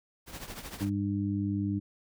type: noise with tremolo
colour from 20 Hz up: pink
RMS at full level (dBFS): -39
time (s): 0.26-0.9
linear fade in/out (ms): 50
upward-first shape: triangle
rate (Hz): 13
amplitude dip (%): 75
type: harmonic tone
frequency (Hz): 100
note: G2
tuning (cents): +35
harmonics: 1 / 2 / 3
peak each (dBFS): -32 / -32 / -32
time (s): 0.8-1.8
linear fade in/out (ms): 20
effects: none